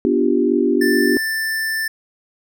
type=chord; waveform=sine; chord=G dominant seventh; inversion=first; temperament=equal; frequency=246.9 / 293.7 / 349.2 / 392 Hz; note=B3 / D4 / F4 / G4; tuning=0 / 0 / 0 / 0 cents; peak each=-19 dBFS; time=0.05-1.17 s; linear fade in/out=0 ms
type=tone; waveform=square; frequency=1772 Hz; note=A6; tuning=12 cents sharp; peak=-20 dBFS; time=0.81-1.88 s; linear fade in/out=5 ms
effects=none